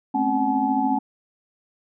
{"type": "tone cluster", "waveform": "sine", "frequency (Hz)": [218.3, 256.5, 270.5, 752, 854], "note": ["A3", "C4", "C#4", "F#5", "G#5"], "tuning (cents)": [-13, -34, -42, 28, 48], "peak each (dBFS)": [-28, -29, -23, -27, -23], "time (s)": [0.14, 0.99], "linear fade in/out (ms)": 10, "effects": []}